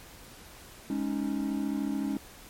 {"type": "chord", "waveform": "triangle", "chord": "Ab suspended fourth", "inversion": "none", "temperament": "equal", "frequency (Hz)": [207.7, 277.2, 311.1], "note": ["Ab3", "Db4", "Eb4"], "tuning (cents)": [0, 0, 0], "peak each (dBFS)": [-31, -29, -33], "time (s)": [0.9, 2.17], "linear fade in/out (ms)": 2, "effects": ["pink hiss -50 dBFS RMS until 2.49 s", "MP3 64 kbps"]}